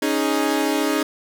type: chord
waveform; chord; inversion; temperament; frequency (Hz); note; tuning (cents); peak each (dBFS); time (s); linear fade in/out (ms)
sawtooth; C# suspended second; none; equal; 277.2 / 311.1 / 415.3; C#4 / D#4 / G#4; 0 / 0 / 0; -19 / -18 / -21; 0.02-1.03; 5
effects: none